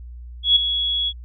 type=tone with ADSR envelope; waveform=sine; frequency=3355 Hz; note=G#7; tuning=17 cents sharp; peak=-9 dBFS; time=0.43-1.13 s; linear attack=130 ms; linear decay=10 ms; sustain=-10 dB; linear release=52 ms; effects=added 60 Hz sine -34 dBFS peak until 1.24 s